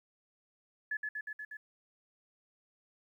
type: tone with echo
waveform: sine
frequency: 1713 Hz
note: A6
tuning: 47 cents flat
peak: -32 dBFS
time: 0.91-0.97 s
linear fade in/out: 5 ms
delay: 120 ms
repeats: 5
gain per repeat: -2 dB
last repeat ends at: 1.57 s
effects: 12-bit

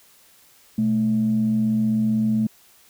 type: tone pair together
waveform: sine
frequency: 122.46 / 218.2 Hz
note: B2 / A3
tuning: -14 / -14 cents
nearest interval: minor seventh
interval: 1000 cents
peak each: -27 / -17 dBFS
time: 0.78-2.47 s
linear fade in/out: 5 ms
effects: tanh soft clip ceiling -12 dBFS + white hiss -54 dBFS RMS until 2.89 s

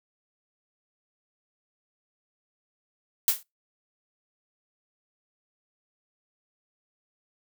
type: noise with exponential decay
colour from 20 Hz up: blue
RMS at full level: -17 dBFS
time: 3.28-3.43 s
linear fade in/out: 1 ms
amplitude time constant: 32 ms
effects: noise-tail reverb RT60 0.2 s tail -23 dB re dry

